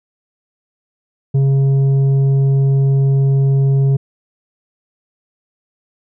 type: tone with tanh clipping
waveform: sine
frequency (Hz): 136.7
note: C#3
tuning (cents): -24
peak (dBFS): -11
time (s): 1.34-3.97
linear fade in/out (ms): 10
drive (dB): 6
effects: none